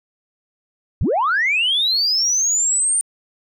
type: linear sweep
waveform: sine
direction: up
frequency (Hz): 45.93 to 9010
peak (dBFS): -14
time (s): 1.01-3.01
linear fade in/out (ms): 0
effects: tanh soft clip ceiling -11 dBFS